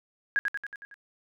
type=tone with echo; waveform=sine; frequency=1644 Hz; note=G#6; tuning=18 cents flat; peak=-21 dBFS; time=0.36-0.39 s; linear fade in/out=0 ms; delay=92 ms; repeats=6; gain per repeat=-4 dB; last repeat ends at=0.942 s; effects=none